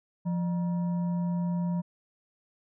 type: tone with frequency modulation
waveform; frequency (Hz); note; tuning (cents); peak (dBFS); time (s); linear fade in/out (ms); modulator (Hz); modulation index
sine; 174.61; F3; 0; -26; 0.25-1.82; 20; 777; 0.27
effects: none